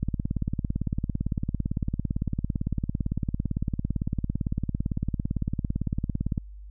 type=click train; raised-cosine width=5 ms; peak=-14 dBFS; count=114; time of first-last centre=0.03-6.378 s; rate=17.8 Hz; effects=added 50 Hz sine -40 dBFS peak until 6.7 s